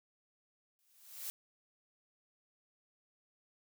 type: noise with exponential growth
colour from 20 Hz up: blue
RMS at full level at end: -39 dBFS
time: 0.79-1.3 s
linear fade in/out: 0 ms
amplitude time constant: 110 ms
effects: none